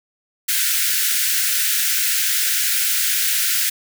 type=high-pass noise; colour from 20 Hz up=white; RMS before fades=-19 dBFS; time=0.48-3.7 s; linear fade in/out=10 ms; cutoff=1400 Hz; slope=96 dB/octave; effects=none